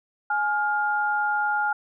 sine tone pair together, 837.8 / 1409 Hz, G#5 / F6, +15 / +15 cents, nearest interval major sixth, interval 900 cents, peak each -24 dBFS, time 0.3-1.73 s, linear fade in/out 5 ms, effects none

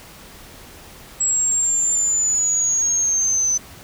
sine linear sweep, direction down, 7710 to 6060 Hz, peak -16 dBFS, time 1.2-3.58 s, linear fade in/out 10 ms, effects pink hiss -42 dBFS RMS until 3.83 s

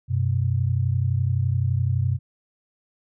sine tone pair together, 94.92 / 126.7 Hz, F#2 / B2, +45 / +45 cents, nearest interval perfect fourth, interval 500 cents, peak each -22 dBFS, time 0.08-2.19 s, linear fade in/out 50 ms, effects none

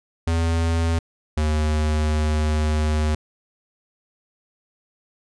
square tone pair in turn, 82.8 / 76.62 Hz, E2 / D#2, +8 / -26 cents, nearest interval minor second, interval 134 cents, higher first, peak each -19 dBFS, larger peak neither, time 0.27-0.99 / 1.37-3.15 s, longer second, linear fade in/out 5 ms, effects resampled to 22050 Hz

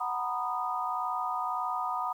sine chord, B major seventh, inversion second, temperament just, 740.8 / 926 / 987.8 / 1234.7 Hz, F#5 / A#5 / B5 / D#6, +2 / -12 / 0 / -14 cents, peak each -35 / -37 / -35 / -33 dBFS, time 0-2.13 s, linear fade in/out 10 ms, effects 10-bit

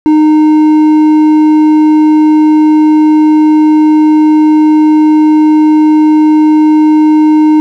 sine tone with hard clipping, 307.5 Hz, D#4, 20 cents flat, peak -4 dBFS, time 0.06-7.6 s, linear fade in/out 0 ms, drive 5 dB, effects none

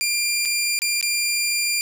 15% pulse tone with dropouts, 2391 Hz, D7, 30 cents sharp, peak -13 dBFS, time 0.01-1.81 s, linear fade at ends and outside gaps 0 ms, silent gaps 0.452-0.456 / 0.79-0.819 / 1.011-1.027 s, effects 8-bit

